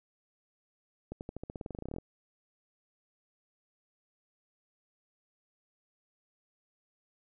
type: accelerating click train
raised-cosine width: 2 ms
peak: -26 dBFS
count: 19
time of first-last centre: 1.12-1.984 s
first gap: 89 ms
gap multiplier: 0.92
effects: none